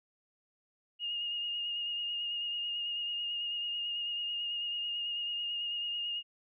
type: tone with vibrato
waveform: sine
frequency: 2848 Hz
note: F7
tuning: 33 cents sharp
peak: -33 dBFS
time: 0.99-6.23 s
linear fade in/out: 50 ms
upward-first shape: triangle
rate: 9.1 Hz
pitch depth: 26 cents each way
effects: none